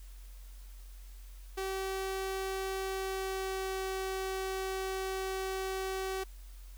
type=tone with pitch glide; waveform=sawtooth; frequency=383.5 to 381.1 Hz; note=G4 to G4; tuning=-38 to -49 cents; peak=-30 dBFS; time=1.57-6.24 s; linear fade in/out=10 ms; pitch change=-11 cents; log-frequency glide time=2.82-3.84 s; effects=added 45 Hz sine -46 dBFS peak until 6.77 s + white hiss -61 dBFS RMS until 6.77 s